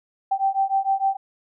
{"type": "beating tone pair", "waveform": "sine", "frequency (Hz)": [776, 782.6], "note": ["G5", "G5"], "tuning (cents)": [-18, -3], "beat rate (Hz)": 6.6, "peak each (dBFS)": -22, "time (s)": [0.31, 1.17], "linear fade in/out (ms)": 10, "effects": []}